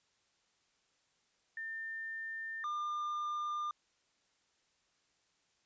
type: tone pair in turn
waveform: sine / triangle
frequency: 1800 / 1201.4 Hz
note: A6 / D6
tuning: +39 / +39 cents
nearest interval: perfect fifth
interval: 700 cents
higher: first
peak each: -39 / -33 dBFS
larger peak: second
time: 1.57-2.64 / 2.64-3.71 s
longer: neither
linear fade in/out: 2 ms
effects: white hiss -75 dBFS RMS until 5.65 s + resampled to 16000 Hz